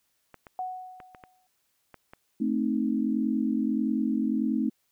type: clicks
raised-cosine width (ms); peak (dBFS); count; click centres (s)
0.5; -30; 7; 0.343 / 0.468 / 1.002 / 1.148 / 1.238 / 1.943 / 2.135
type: tone with exponential decay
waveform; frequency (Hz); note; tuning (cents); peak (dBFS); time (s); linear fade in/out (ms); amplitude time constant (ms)
sine; 740; F#5; 0; -28; 0.59-1.47; 1; 190
type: chord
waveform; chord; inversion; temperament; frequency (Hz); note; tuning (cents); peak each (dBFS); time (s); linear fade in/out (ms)
sine; A diminished; none; equal; 220 / 261.6 / 311.1; A3 / C4 / Eb4; 0 / 0 / 0; -27 / -28 / -30; 2.4-4.7; 10
effects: white hiss -73 dBFS RMS until 4.91 s